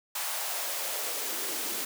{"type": "noise with high-pass filter sweep", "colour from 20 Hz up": "white", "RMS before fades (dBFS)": -33, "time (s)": [0.15, 1.85], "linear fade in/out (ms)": 5, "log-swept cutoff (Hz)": [860, 260], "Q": 2.1, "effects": []}